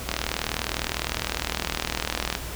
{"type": "click train", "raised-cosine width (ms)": 0.2, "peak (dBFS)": -7, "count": 91, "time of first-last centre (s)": [0.09, 2.351], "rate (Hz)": 39.8, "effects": ["added 60 Hz sine -37 dBFS peak until 2.55 s", "pink hiss -36 dBFS RMS until 2.55 s"]}